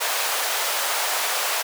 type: high-pass noise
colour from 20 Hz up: pink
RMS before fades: -24 dBFS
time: 0-1.63 s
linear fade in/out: 20 ms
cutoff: 600 Hz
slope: 24 dB/octave
effects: none